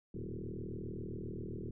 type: tone with frequency modulation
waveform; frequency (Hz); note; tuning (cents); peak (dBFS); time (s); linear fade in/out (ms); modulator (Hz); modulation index
sine; 116.54; A#2; 0; -39; 0.14-1.71; 5; 40.1; 7.4
effects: none